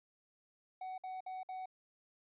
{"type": "tone bursts", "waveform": "triangle", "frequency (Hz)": 748, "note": "F#5", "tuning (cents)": 19, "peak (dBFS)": -39, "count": 4, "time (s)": [0.81, 1.658], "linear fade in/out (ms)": 5, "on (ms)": 170, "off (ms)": 56, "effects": ["resampled to 8000 Hz"]}